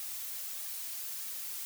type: noise with flanger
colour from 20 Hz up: blue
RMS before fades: -40 dBFS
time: 0-1.65 s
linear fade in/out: 0 ms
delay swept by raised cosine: 1.9 to 5.4 ms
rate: 1.6 Hz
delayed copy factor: -0.5
effects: none